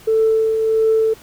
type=tone with tremolo; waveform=sine; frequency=442.7 Hz; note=A4; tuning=11 cents sharp; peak=-10 dBFS; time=0.07-1.14 s; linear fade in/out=10 ms; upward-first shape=triangle; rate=1.5 Hz; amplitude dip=45%; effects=tanh soft clip ceiling -7 dBFS + pink hiss -44 dBFS RMS until 1.22 s

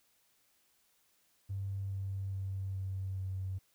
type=tone with pitch steps; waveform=triangle; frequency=98 / 97.15 / 96.32 / 95.49 / 94.66 Hz; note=G2 / G2 / G2 / G2 / F#2; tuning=0 / -15 / -30 / -45 / +40 cents; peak=-31 dBFS; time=1.49-3.59 s; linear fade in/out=20 ms; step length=420 ms; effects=tanh soft clip ceiling -33 dBFS + white hiss -72 dBFS RMS until 3.74 s

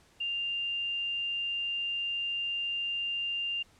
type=tone; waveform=sine; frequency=2794 Hz; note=F7; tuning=in tune; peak=-30 dBFS; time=0.2-3.63 s; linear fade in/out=10 ms; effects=pink hiss -62 dBFS RMS until 3.79 s + low-pass 9000 Hz 12 dB/octave

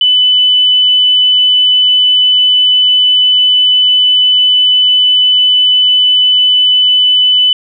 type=tone; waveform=sine; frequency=2998 Hz; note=F#7; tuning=22 cents sharp; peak=-5 dBFS; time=0.01-7.53 s; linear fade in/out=2 ms; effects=none

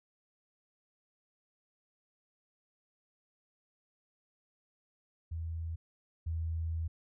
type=tone pair in turn; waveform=sine; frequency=82.1 / 81.7 Hz; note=E2 / E2; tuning=-6 / -15 cents; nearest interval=unison; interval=9 cents; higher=first; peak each=-35 / -32 dBFS; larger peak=second; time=5.31-5.76 / 6.26-6.88 s; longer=second; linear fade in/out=10 ms; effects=none

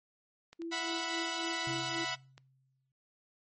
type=clicks; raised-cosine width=0.2 ms; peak=-34 dBFS; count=4; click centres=0.53 / 0.619 / 1.362 / 2.379 s
type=tone with tremolo; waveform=sine; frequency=333.5 Hz; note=E4; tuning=20 cents sharp; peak=-36 dBFS; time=0.59-2.05 s; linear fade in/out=10 ms; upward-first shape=sine; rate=3.7 Hz; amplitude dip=70%
type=chord; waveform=10% pulse; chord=E suspended second; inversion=none; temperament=equal with one note detuned; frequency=659.3 / 734 / 987.8 Hz; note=E5 / F#5 / B5; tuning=0 / -14 / 0 cents; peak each=-32 / -30 / -29 dBFS; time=0.71-2.16 s; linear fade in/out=20 ms
type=tone with exponential decay; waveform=sine; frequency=132.2 Hz; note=C3; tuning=18 cents sharp; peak=-38 dBFS; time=1.67-2.92 s; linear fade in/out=2 ms; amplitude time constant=270 ms
effects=noise-tail reverb RT60 0.4 s tail -25 dB re dry + MP3 32 kbps

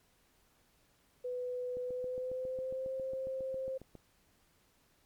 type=tone with pitch glide; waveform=sine; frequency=497.6 to 527.2 Hz; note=B4 to C5; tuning=+13 to +13 cents; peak=-35 dBFS; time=1.24-3.78 s; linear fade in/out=10 ms; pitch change=+100 cents; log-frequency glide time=1.81-2.94 s
type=click train; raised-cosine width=2 ms; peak=-36 dBFS; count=17; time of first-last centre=1.77-3.953 s; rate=7.33 Hz
effects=pink hiss -70 dBFS RMS until 5.05 s + MP3 96 kbps

